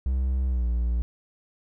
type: tone with pitch glide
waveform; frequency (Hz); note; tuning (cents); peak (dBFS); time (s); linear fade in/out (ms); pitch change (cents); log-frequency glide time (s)
triangle; 64.8 to 59.08; C2 to A#1; -16 to +24; -20; 0.06-1.02; 0; -160; 0.47-0.66
effects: none